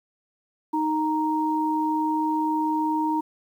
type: tone pair together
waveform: sine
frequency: 311.1 / 932.2 Hz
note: D#4 / A#5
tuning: 0 / 0 cents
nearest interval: octave + perfect fifth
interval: 1900 cents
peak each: -24 dBFS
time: 0.73-3.21 s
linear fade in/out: 10 ms
effects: 9-bit